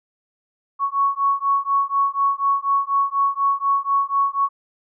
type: beating tone pair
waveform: sine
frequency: 1108.7 / 1112.8 Hz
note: C#6 / C#6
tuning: 0 / +6 cents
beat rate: 4.1 Hz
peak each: -20 dBFS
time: 0.79-4.49 s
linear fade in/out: 50 ms
effects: none